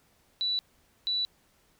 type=tone pair in turn; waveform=sine; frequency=3951 / 3951 Hz; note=B7 / B7; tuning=0 / 0 cents; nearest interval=unison; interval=0 cents; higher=neither; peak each=-26 dBFS; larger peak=neither; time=0.41-0.59 / 1.07-1.25 s; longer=neither; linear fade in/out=0 ms; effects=pink hiss -66 dBFS RMS until 1.79 s